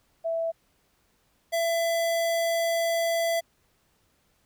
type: tone pair in turn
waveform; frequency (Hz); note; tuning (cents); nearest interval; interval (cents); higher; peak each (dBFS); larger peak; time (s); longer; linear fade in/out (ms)
sine / square; 660 / 669.2; E5 / E5; +2 / +26; unison; 24; second; -25 / -24; second; 0.24-0.52 / 1.52-3.41; second; 20
effects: pink hiss -68 dBFS RMS until 4.45 s